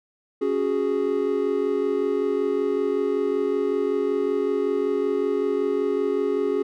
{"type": "chord", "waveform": "triangle", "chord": "C# suspended fourth", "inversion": "none", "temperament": "equal", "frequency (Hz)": [277.2, 370, 415.3], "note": ["C#4", "F#4", "G#4"], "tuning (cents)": [0, 0, 0], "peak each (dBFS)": [-26, -24, -21], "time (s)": [0.41, 6.63], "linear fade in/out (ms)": 10, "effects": []}